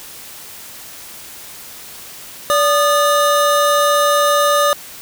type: tone pair together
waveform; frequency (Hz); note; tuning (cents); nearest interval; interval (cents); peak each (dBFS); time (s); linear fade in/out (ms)
square; 580 / 1223.7; D5 / D#6; -22 / -29; octave + minor second; 1293; -15; 2.5-4.73; 0
effects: white hiss -35 dBFS RMS until 5.01 s